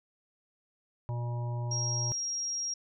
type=harmonic tone; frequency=120 Hz; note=B2; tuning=49 cents flat; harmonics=1 / 3 / 5 / 7 / 8; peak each=-31 / -48 / -46 / -49 / -46 dBFS; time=1.09-2.12 s; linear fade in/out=0 ms
type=tone; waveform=sine; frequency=5620 Hz; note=F8; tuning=10 cents sharp; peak=-31 dBFS; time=1.71-2.74 s; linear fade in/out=5 ms
effects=none